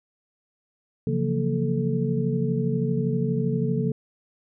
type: tone cluster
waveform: sine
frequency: 135.6 / 168.1 / 180.6 / 231.6 / 437.1 Hz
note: C#3 / E3 / F#3 / A#3 / A4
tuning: -38 / +34 / -42 / -11 / -11 cents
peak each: -26 / -28 / -30 / -28 / -29 dBFS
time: 1.07-3.92 s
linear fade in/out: 2 ms
effects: none